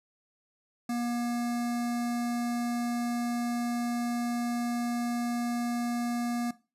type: tone with notch filter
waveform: square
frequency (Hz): 239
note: A#3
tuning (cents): +43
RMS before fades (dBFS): -31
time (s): 0.89-6.51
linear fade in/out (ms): 5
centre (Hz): 3100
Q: 1.8
effects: noise-tail reverb RT60 0.3 s tail -18 dB re dry + resampled to 32000 Hz